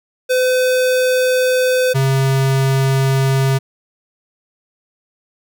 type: tone pair in turn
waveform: square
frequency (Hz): 508 / 134.55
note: B4 / C3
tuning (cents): +49 / +49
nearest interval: octave + major seventh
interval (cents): 2300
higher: first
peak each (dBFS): -13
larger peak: neither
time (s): 0.29-1.94 / 1.94-3.59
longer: neither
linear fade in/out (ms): 20
effects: none